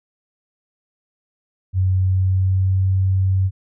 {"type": "tone with pitch glide", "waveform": "sine", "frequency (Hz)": [93.5, 94.97], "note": ["F#2", "F#2"], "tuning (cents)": [19, 46], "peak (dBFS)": -14, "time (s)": [1.73, 3.51], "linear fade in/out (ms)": 50, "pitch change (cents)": 27, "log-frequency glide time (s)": [1.98, 2.87], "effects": []}